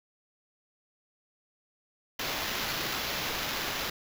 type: noise with sample-and-hold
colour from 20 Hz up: blue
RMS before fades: -33 dBFS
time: 2.19-3.9 s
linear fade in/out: 5 ms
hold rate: 8820 Hz
effects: none